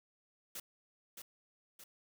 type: noise with echo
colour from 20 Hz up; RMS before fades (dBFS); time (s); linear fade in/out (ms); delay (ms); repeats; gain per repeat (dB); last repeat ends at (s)
white; -44; 0.55-0.6; 5; 620; 2; -5; 1.84
effects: none